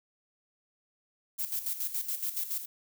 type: noise with tremolo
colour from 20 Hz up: violet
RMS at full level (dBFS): -32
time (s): 1.38-2.66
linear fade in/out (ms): 20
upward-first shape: square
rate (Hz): 7.1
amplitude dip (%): 65
effects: none